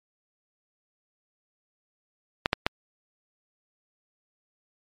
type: clicks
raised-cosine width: 0.3 ms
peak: -5 dBFS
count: 3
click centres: 2.459 / 2.531 / 2.665 s
effects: MP3 64 kbps